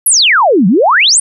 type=exponential two-way sweep; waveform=sine; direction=down then up; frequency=11930 to 170.1 to 9850 Hz; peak=-5 dBFS; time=0.06-1.2 s; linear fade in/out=5 ms; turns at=0.67 s; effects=none